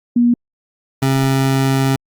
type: tone pair in turn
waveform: sine / 25% pulse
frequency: 239.7 / 134.53 Hz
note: A#3 / C3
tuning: +48 / +49 cents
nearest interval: minor seventh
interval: 999 cents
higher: first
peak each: -9 dBFS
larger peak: neither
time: 0.16-0.34 / 1.02-1.96 s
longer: second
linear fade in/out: 5 ms
effects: Opus 48 kbps